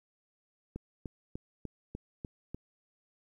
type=click train; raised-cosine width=3 ms; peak=-26 dBFS; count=7; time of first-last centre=0.76-2.546 s; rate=3.36 Hz; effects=11-bit